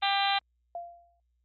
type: harmonic tone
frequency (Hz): 396.8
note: G4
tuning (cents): +21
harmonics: 2 / 3 / 4 / 5 / 6 / 7 / 8 / 9 / 10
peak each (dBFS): -27 / -35 / -36 / -37 / -36 / -37 / -33 / -35 / -34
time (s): 0.02-0.39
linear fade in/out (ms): 10
type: tone with exponential decay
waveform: sine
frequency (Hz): 691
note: F5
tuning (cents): -19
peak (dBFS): -32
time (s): 0.75-1.2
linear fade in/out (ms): 2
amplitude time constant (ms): 96
effects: added 60 Hz sine -70 dBFS peak until 1.44 s + Opus 24 kbps